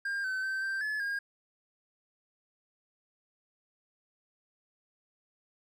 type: tone with pitch steps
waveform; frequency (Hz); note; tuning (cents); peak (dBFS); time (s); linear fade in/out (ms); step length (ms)
triangle; 1603 / 1527 / 1550 / 1570 / 1716 / 1623; G6 / G6 / G6 / G6 / A6 / G#6; +38 / -46 / -20 / +2 / -44 / -40; -29; 0.05-1.19; 5; 190
effects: none